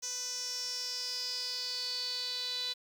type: tone with band-pass filter sweep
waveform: sawtooth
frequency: 497.3 Hz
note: B4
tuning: 12 cents sharp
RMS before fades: -37 dBFS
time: 0.02-2.74 s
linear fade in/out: 20 ms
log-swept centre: 6000 to 4000 Hz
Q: 8.7
effects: 9-bit